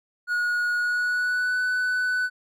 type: tone with pitch glide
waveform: triangle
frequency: 1450 to 1495.9 Hz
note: F#6 to F#6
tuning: -35 to +19 cents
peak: -20 dBFS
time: 0.27-2.3 s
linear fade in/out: 50 ms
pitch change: +54 cents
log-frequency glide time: 0.78-1.6 s
effects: none